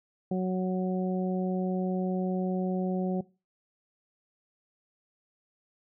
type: harmonic tone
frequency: 185 Hz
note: F#3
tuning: in tune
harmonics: 1 / 2 / 3 / 4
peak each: -27 / -33 / -37 / -39 dBFS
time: 0.31-3.21 s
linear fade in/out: 5 ms
effects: noise-tail reverb RT60 0.3 s tail -21 dB re dry